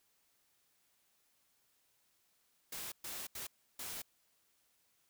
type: noise bursts at uneven times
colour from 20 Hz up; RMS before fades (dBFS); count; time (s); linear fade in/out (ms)
white; -44; 4; 2.72-2.92 / 3.04-3.27 / 3.35-3.47 / 3.79-4.02; 5
effects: white hiss -75 dBFS RMS until 5.09 s